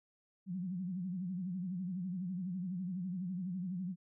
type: tone with vibrato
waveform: sine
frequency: 182.4 Hz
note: F#3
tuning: 24 cents flat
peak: -36 dBFS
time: 0.46-3.96 s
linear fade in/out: 50 ms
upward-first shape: sine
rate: 12 Hz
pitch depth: 110 cents each way
effects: none